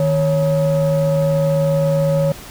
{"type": "tone pair together", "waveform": "sine", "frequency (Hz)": [155.57, 554.4], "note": ["D#3", "C#5"], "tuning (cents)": [0, 0], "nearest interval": "octave + minor seventh", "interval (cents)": 2200, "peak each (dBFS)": -14, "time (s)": [0, 2.32], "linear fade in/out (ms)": 2, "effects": ["tanh soft clip ceiling -10 dBFS", "pink hiss -36 dBFS RMS until 2.5 s"]}